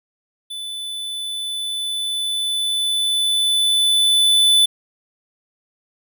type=tone with level ramp; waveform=square; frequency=3497 Hz; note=A7; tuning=11 cents flat; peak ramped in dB=-28 to -11 dBFS; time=0.5-4.66 s; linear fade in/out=10 ms; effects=none